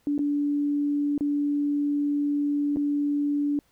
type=tone with dropouts; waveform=sine; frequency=289.5 Hz; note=D4; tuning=25 cents flat; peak=-22 dBFS; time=0.07-3.59 s; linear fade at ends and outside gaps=1 ms; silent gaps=0.18-0.191 / 1.179-1.208 / 2.761-2.769 s; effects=pink hiss -66 dBFS RMS until 3.71 s